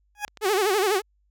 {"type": "tone with exponential growth", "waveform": "20% pulse", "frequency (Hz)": 830.6, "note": "G#5", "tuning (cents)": 0, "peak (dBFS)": -18, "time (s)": [0.15, 0.25], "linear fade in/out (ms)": 1, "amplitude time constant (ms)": 21}
{"type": "click train", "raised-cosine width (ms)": 0.2, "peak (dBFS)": -24, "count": 7, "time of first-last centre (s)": [0.28, 0.836], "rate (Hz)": 10.8}
{"type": "tone with vibrato", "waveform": "sawtooth", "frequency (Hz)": 399.9, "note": "G4", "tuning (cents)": 35, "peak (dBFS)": -16, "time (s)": [0.41, 1.02], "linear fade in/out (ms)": 50, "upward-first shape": "sine", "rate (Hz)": 12, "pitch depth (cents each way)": 150}
{"effects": ["added 50 Hz sine -63 dBFS peak until 1.3 s"]}